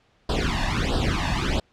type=noise with flanger; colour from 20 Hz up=pink; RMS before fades=-23 dBFS; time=0.29-1.6 s; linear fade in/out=5 ms; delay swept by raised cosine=0.22 to 1.14 ms; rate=1.5 Hz; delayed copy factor=+0.95; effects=pink hiss -62 dBFS RMS until 1.72 s + low-pass 4000 Hz 12 dB/octave